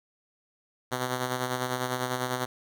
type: tone with tremolo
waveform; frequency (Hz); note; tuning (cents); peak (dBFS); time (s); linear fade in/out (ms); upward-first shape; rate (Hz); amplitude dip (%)
5% pulse; 126.5; B2; +42; -15; 0.91-2.46; 20; sine; 10; 50
effects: none